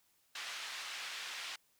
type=band-pass noise; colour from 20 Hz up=pink; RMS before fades=-44 dBFS; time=0.35-1.56 s; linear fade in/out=5 ms; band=1700 to 4800 Hz; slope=12 dB/octave; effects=white hiss -73 dBFS RMS until 1.79 s